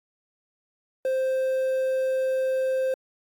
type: tone with quantisation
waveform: triangle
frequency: 523.3 Hz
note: C5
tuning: in tune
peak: -20 dBFS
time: 1.05-2.94 s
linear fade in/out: 2 ms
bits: 8
effects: AAC 64 kbps